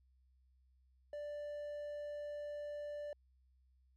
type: tone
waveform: triangle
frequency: 588 Hz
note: D5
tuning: 2 cents sharp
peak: -40 dBFS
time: 1.13-3.13 s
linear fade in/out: 2 ms
effects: added 64 Hz sine -68 dBFS peak until 3.96 s